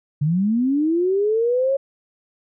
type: linear sweep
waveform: sine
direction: up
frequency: 140 to 554.4 Hz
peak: -16 dBFS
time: 0.21-1.77 s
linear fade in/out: 10 ms
effects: none